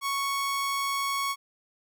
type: tone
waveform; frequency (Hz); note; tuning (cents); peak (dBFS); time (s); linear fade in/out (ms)
sawtooth; 1108.7; C#6; 0; -23; 0.01-1.36; 50
effects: none